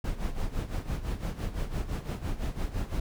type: noise with tremolo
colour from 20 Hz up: brown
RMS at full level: -29 dBFS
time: 0.04-3 s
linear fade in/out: 5 ms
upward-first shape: sine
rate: 5.9 Hz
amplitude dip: 75%
effects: none